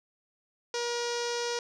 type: tone with low-pass filter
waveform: sawtooth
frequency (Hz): 476.9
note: A#4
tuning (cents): +39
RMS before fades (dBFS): -32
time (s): 0.74-1.59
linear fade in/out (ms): 2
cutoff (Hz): 5600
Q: 3.6
effects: none